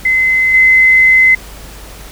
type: tone with level steps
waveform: sine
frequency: 2050 Hz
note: C7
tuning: 36 cents flat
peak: -8 / -4 dBFS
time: 0.05-1.35 s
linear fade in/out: 5 ms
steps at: 0.54 s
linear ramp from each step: 2 ms
effects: added 50 Hz sine -33 dBFS peak until 2.11 s + pink hiss -34 dBFS RMS until 2.11 s